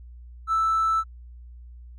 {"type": "tone with hard clipping", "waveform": "sine", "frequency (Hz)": 1318.5, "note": "E6", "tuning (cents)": 0, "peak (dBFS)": -20, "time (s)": [0.47, 1.04], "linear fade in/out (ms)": 50, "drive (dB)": 1, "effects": ["added 60 Hz sine -41 dBFS peak until 1.98 s"]}